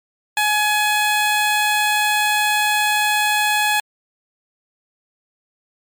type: tone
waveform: 15% pulse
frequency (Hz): 843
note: G#5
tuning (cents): +26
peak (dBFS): -9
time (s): 0.37-3.8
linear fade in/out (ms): 2
effects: MP3 96 kbps